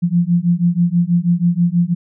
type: beating tone pair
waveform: sine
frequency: 170.4 / 176.6 Hz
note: F3 / F3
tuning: -42 / +20 cents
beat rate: 6.2 Hz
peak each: -15 / -15 dBFS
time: 0.02-1.95 s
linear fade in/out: 20 ms
effects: none